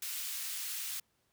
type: high-pass noise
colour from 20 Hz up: white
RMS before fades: -39 dBFS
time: 0.02-1 s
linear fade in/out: 5 ms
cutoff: 1900 Hz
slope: 12 dB/octave
effects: pink hiss -75 dBFS RMS until 1.32 s + high-pass 60 Hz 12 dB/octave